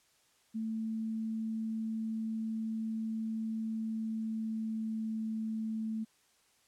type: tone with pitch glide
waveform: sine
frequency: 221.8 to 220.4 Hz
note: A3 to A3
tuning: +14 to +3 cents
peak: -33 dBFS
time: 0.54-6.05 s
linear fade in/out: 20 ms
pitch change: -11 cents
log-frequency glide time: 3.72-5.22 s
effects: white hiss -69 dBFS RMS until 6.67 s + low-pass 10000 Hz 12 dB/octave